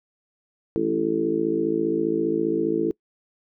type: harmonic tone with a mistuned harmonic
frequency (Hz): 55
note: A1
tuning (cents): 0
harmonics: 3 / 4 / 5 / 6 / 7 / 8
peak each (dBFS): -35 / -32 / -31 / -23 / -30 / -25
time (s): 0.76-2.91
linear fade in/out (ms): 0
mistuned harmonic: 4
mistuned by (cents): -24
effects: noise-tail reverb RT60 0.1 s tail -24 dB re dry